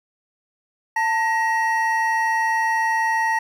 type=tone pair together; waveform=triangle; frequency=893 / 1892.2 Hz; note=A5 / A#6; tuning=+25 / +25 cents; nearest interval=octave + minor second; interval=1300 cents; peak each=-18 / -20 dBFS; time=0.96-3.39 s; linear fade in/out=5 ms; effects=9-bit